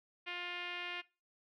5% pulse tone with low-pass filter, 353 Hz, F4, 19 cents sharp, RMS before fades -42 dBFS, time 0.26-1.02 s, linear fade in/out 20 ms, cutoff 2600 Hz, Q 2.9, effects noise-tail reverb RT60 0.3 s tail -21 dB re dry

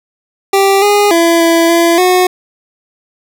25% pulse tone with pitch steps, 392 / 410.7 / 336.2 / 333.3 / 338 / 365.2 Hz, G4 / G#4 / E4 / E4 / E4 / F#4, 0 / -19 / +34 / +19 / +43 / -23 cents, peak -3 dBFS, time 0.53-2.27 s, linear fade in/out 5 ms, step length 290 ms, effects none

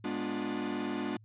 45% pulse chord, G# diminished seventh, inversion none, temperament equal with one note detuned, 207.7 / 246.9 / 293.7 / 355.3 Hz, G#3 / B3 / D4 / F4, 0 / 0 / 0 / +30 cents, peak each -39 / -38 / -37 / -39 dBFS, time 0.04-1.17 s, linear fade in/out 5 ms, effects added 108 Hz sine -54 dBFS peak until 1.24 s + resampled to 8000 Hz

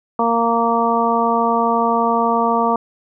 harmonic tone, 231.8 Hz, A#3, 10 cents flat, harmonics 1 / 2 / 3 / 4 / 5, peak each -21 / -21 / -20 / -19 / -20 dBFS, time 0.19-2.76 s, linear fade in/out 2 ms, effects none

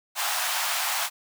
pink high-pass noise, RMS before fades -27 dBFS, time 0.15-1.1 s, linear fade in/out 50 ms, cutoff 700 Hz, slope 48 dB/octave, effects none

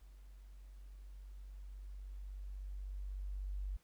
sine tone with level ramp, 48.17 Hz, G1, 30 cents flat, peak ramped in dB -54 to -37 dBFS, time 0.01-3.77 s, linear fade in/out 10 ms, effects pink hiss -73 dBFS RMS until 3.83 s

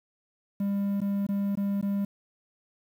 triangle tone with dropouts, 199.9 Hz, G3, 34 cents sharp, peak -23 dBFS, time 0.6-2.05 s, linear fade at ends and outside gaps 5 ms, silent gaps 1.005-1.015 / 1.267-1.288 / 1.554-1.572 / 1.813-1.826 s, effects 9-bit

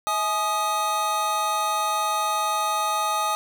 square tone cluster, 644 / 845 / 1239 Hz, E5 / G#5 / D#6, -41 / +30 / -8 cents, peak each -33 / -27 / -25 dBFS, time 0.07-3.35 s, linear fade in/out 0 ms, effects none

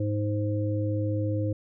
harmonic tone, 104.4 Hz, G#2, 10 cents sharp, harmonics 1 / 3 / 5, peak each -26 / -31 / -33 dBFS, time 0-1.53 s, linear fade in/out 5 ms, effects none

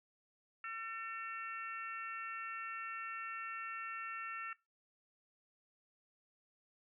harmonic tone, 450 Hz, A4, 39 cents sharp, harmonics 3 / 4 / 5 / 6, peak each -44 / -48 / -51 / -50 dBFS, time 0.64-4.53 s, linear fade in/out 2 ms, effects noise-tail reverb RT60 0.2 s tail -19 dB re dry

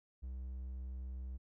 triangle tone, 63.9 Hz, C2, 40 cents flat, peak -39 dBFS, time 0.22-1.38 s, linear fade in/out 20 ms, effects none

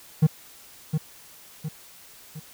triangle tone with echo, 155.56 Hz, D#3, in tune, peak -11 dBFS, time 0.22-0.27 s, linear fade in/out 10 ms, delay 710 ms, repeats 3, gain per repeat -7 dB, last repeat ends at 2.4 s, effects white hiss -49 dBFS RMS until 2.53 s

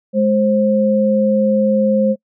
sine tone pair together, 209.9 / 529 Hz, G#3 / C5, +19 / +19 cents, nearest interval octave + major third, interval 1600 cents, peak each -14 dBFS, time 0.13-2.16 s, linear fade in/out 50 ms, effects noise-tail reverb RT60 0.1 s tail -26 dB re dry

